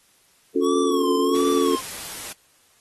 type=chord; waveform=sine; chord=Db augmented; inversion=none; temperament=equal with one note detuned; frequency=277.2 / 358.2 / 440 Hz; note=Db4 / F4 / A4; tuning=0 / +44 / 0 cents; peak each=-22 dBFS; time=0.55-1.76 s; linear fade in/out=10 ms
type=tone with vibrato; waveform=square; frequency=1100 Hz; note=C#6; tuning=14 cents flat; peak=-27 dBFS; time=0.61-1.82 s; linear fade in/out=50 ms; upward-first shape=sine; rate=1.4 Hz; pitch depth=100 cents each way
type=noise; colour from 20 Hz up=white; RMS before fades=-34 dBFS; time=1.34-2.33 s; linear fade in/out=10 ms
effects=white hiss -59 dBFS RMS until 2.8 s + AAC 32 kbps